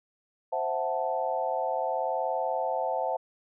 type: chord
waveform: sine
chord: F# half-diminished seventh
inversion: second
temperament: equal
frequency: 523.3 / 659.3 / 740 / 880 Hz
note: C5 / E5 / F#5 / A5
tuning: 0 / 0 / 0 / 0 cents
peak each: -32 dBFS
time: 0.52-3.17 s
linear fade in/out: 10 ms
effects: none